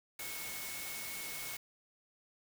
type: tone in noise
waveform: sine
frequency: 2197 Hz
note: C#7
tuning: 16 cents flat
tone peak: -47 dBFS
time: 0.19-1.57 s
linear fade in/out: 5 ms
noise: white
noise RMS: -43 dBFS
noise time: 0.19-1.57 s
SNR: -7 dB
effects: none